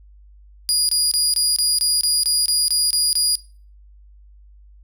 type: tone bursts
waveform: 25% pulse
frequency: 4871 Hz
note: D#8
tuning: 38 cents flat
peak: -11 dBFS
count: 12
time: 0.69-3.354 s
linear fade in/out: 0 ms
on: 200 ms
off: 24 ms
effects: noise-tail reverb RT60 0.4 s tail -20 dB re dry + added 50 Hz sine -44 dBFS peak until 4.83 s